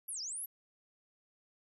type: linear two-way sweep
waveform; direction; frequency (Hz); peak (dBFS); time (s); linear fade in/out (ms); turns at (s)
sine; down then up; 11970 to 4700 to 11970; -38; 0.08-0.46; 10; 0.21
effects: none